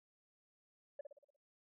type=tone with echo; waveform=sine; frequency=572 Hz; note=D5; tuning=46 cents flat; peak=-40 dBFS; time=0.99-1.01 s; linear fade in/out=5 ms; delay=59 ms; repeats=6; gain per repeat=-6 dB; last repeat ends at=1.364 s; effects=tanh soft clip ceiling -40 dBFS